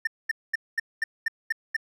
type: tone bursts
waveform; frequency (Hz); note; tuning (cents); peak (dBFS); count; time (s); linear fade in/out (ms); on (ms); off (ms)
triangle; 1800; A6; +39; -20; 8; 0.05-1.766; 5; 22; 220
effects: none